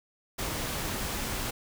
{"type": "noise", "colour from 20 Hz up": "pink", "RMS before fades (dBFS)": -33, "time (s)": [0.38, 1.51], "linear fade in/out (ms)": 10, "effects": []}